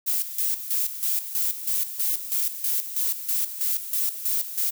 violet noise with tremolo, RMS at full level -24 dBFS, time 0.06-4.71 s, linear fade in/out 20 ms, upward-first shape square, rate 3.1 Hz, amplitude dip 70%, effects none

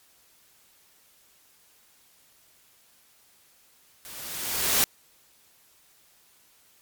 white noise with level ramp, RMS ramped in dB -43 to -20 dBFS, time 4.05-4.84 s, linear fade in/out 0 ms, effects white hiss -60 dBFS RMS until 6.81 s + MP3 96 kbps

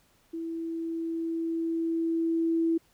sine tone with level ramp, 329.6 Hz, E4, in tune, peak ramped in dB -32 to -22 dBFS, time 0.33-2.78 s, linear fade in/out 10 ms, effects pink hiss -65 dBFS RMS until 2.93 s

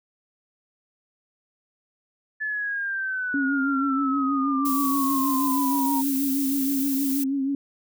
sine exponential sweep, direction down, 1736 to 929 Hz, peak -25 dBFS, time 2.4-6.02 s, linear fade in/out 20 ms
sine tone with vibrato, 273.5 Hz, C#4, 23 cents flat, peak -22 dBFS, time 3.34-7.55 s, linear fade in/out 2 ms, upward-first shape triangle, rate 6.3 Hz, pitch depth 60 cents each way
violet noise, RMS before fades -30 dBFS, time 4.65-7.24 s, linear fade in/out 5 ms
effects none

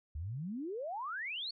sine exponential sweep, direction up, 69.3 to 4515 Hz, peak -37 dBFS, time 0.15-1.51 s, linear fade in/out 5 ms, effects none

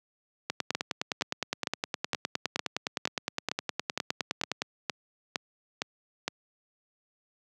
two click trains, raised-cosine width 0.2 ms, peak -11 / -11 dBFS, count 41 / 13, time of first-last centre 0.5-4.619 / 0.75-6.28 s, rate 9.71 / 2.17 Hz, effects high-pass 150 Hz 12 dB/octave

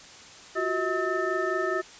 sine tone cluster, 352.8 / 377.5 / 638 / 1288 / 1790 Hz, F4 / F#4 / D#5 / E6 / A6, +18 / +35 / +43 / -41 / +29 cents, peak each -32 / -30 / -31 / -31 / -32 dBFS, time 0.55-1.82 s, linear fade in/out 20 ms, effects white hiss -47 dBFS RMS until 1.99 s + resampled to 16000 Hz

